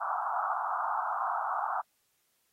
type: band-pass noise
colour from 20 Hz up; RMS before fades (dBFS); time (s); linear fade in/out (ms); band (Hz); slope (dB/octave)
pink; -32; 0-1.82; 20; 700 to 1400; 96
effects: white hiss -74 dBFS RMS until 2.52 s + AAC 48 kbps